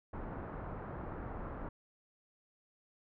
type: low-pass noise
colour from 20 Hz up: pink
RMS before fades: -43 dBFS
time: 0.13-1.69 s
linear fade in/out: 5 ms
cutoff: 1400 Hz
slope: 24 dB/octave
effects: none

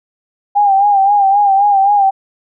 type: tone with vibrato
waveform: sine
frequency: 800 Hz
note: G5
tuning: 35 cents sharp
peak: -7 dBFS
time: 0.55-2.11 s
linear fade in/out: 20 ms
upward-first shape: sine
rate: 3.8 Hz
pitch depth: 60 cents each way
effects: none

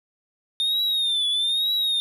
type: tone with vibrato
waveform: triangle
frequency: 3650 Hz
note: A#7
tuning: 37 cents flat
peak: -19 dBFS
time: 0.6-2 s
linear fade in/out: 0 ms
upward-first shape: triangle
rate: 1.1 Hz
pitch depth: 120 cents each way
effects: none

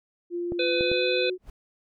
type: tone with pitch glide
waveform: sine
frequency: 347.9 to 366.7 Hz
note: F4 to F#4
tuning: -7 to -15 cents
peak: -27 dBFS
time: 0.3-1.38 s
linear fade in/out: 50 ms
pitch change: +92 cents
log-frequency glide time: 0.75-1.05 s
type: clicks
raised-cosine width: 2 ms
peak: -19 dBFS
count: 3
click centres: 0.521 / 0.809 / 0.916 s
type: harmonic tone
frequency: 503 Hz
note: B4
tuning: 32 cents sharp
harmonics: 1 / 3 / 5 / 7 / 8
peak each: -25 / -36 / -29 / -32 / -32 dBFS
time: 0.59-1.3 s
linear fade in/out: 5 ms
type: noise with exponential growth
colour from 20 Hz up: brown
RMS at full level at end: -39 dBFS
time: 1.38-1.5 s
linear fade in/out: 2 ms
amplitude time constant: 26 ms
effects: none

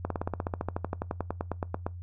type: slowing click train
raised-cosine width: 1 ms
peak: -16 dBFS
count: 23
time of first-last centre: 0.05-1.865 s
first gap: 53 ms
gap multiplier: 1.04
effects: noise-tail reverb RT60 0.2 s tail -22 dB re dry + added 88 Hz sine -38 dBFS peak until 2.02 s

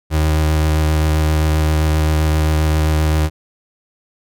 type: tone with vibrato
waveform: 35% pulse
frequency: 77.6 Hz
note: D#2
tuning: 4 cents flat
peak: -11 dBFS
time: 0.1-3.3 s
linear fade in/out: 50 ms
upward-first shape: square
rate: 7.6 Hz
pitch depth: 12 cents each way
effects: none

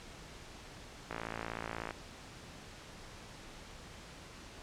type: click train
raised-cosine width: 0.5 ms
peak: -23 dBFS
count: 46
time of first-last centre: 1.11-1.908 s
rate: 56.4 Hz
effects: pink hiss -51 dBFS RMS until 4.62 s + low-pass 7000 Hz 12 dB/octave

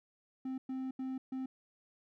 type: tone bursts at uneven times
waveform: triangle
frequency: 261.6 Hz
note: C4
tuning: in tune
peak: -34 dBFS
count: 4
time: 0.45-0.58 / 0.69-0.91 / 0.99-1.18 / 1.32-1.46 s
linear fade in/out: 5 ms
effects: none

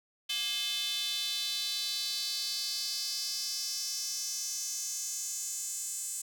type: tone with high-pass filter sweep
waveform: square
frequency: 235.3 Hz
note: A#3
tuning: 16 cents sharp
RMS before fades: -35 dBFS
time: 0.29-6.22 s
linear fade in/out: 10 ms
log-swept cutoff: 3200 to 7700 Hz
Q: 4.4
effects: none

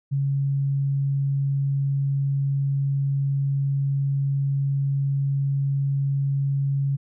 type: tone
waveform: sine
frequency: 138.59 Hz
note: C#3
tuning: in tune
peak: -20 dBFS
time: 0.11-6.97 s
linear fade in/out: 20 ms
effects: none

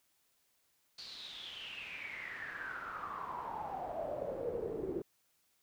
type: noise with band-pass filter sweep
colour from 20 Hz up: brown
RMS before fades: -42 dBFS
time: 0.98-5.02 s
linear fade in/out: 5 ms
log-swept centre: 4500 to 350 Hz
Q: 9.3
effects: white hiss -75 dBFS RMS until 5.62 s

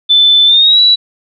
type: tone with pitch glide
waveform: sine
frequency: 3520 to 3928 Hz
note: A7 to B7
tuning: 0 to -10 cents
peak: -4 dBFS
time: 0.09-0.96 s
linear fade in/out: 20 ms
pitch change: +190 cents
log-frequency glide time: 0.46-0.8 s
effects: none

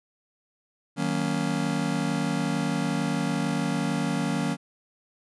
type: chord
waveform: square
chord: D# minor seventh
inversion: none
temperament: just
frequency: 155.56 / 186.68 / 233.3 / 280 Hz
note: D#3 / F#3 / A#3 / C#4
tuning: 0 / +16 / +2 / +18 cents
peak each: -31 dBFS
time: 0.96-4.57 s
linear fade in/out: 50 ms
effects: resampled to 24000 Hz

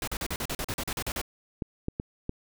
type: noise bursts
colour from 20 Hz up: pink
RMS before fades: -32 dBFS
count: 13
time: 0.02-1.215 s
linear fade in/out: 2 ms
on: 55 ms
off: 40 ms
type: clicks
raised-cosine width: 3 ms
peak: -17 dBFS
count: 4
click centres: 1.622 / 1.884 / 1.999 / 2.294 s
effects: none

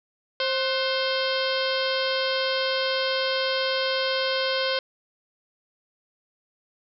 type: harmonic tone with a mistuned harmonic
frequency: 528 Hz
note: C5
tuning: 16 cents sharp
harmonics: 1 / 2 / 3 / 4 / 5 / 6 / 7 / 8 / 9 / 10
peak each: -26 / -33 / -31 / -35 / -36 / -31 / -36 / -33 / -35 / -39 dBFS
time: 0.4-4.79 s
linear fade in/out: 2 ms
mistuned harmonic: 3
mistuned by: -83 cents
effects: none

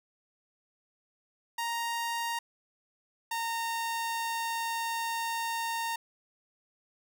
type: tone pair in turn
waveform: sawtooth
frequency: 932.3 / 919.5 Hz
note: A#5 / A#5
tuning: 0 / -24 cents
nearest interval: unison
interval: 24 cents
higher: first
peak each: -27 dBFS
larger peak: neither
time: 1.58-2.39 / 3.31-5.96 s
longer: second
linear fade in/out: 5 ms
effects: none

